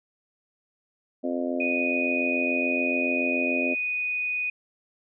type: harmonic tone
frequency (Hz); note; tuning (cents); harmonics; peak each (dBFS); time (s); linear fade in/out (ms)
87; F2; -6; 3 / 4 / 5 / 6 / 7 / 8; -28 / -33 / -38 / -36 / -31 / -41; 1.23-3.75; 20
type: tone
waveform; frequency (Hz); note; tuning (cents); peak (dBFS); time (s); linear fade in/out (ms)
sine; 2482; D#7; -5; -25; 1.6-4.5; 5
effects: none